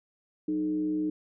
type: tone with frequency modulation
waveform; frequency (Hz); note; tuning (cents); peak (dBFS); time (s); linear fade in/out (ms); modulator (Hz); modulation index
sine; 307.2; D#4; -22; -26; 0.48-1.1; 5; 123; 0.4
effects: none